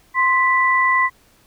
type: tone pair together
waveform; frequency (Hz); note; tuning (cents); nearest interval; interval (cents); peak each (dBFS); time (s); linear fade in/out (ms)
sine; 1046.5 / 1975.5; C6 / B6; 0 / 0; major seventh; 1100; -16; 0.14-1.1; 50
effects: pink hiss -55 dBFS RMS until 1.46 s